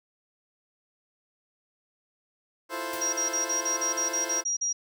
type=chord; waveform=15% pulse; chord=F major seventh; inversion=third; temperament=equal; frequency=329.6 / 349.2 / 440 / 523.3 Hz; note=E4 / F4 / A4 / C5; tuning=0 / 0 / 0 / 0 cents; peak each=-31 / -34 / -34 / -28 dBFS; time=2.69-4.44 s; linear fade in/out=50 ms
type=noise with exponential decay; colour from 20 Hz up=white; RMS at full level=-36 dBFS; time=2.93-3.18 s; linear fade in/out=2 ms; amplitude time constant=54 ms
type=tone bursts; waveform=sine; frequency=5720 Hz; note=F8; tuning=41 cents sharp; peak=-25 dBFS; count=11; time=3.01-4.73 s; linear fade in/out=10 ms; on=120 ms; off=40 ms
effects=none